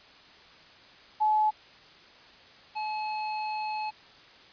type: tone pair in turn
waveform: sine / square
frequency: 857 / 857 Hz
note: A5 / A5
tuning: -46 / -46 cents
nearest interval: unison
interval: 0 cents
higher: neither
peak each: -21 / -31 dBFS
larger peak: first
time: 1.2-1.51 / 2.75-3.91 s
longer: second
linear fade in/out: 20 ms
effects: white hiss -53 dBFS RMS until 4.52 s + resampled to 11025 Hz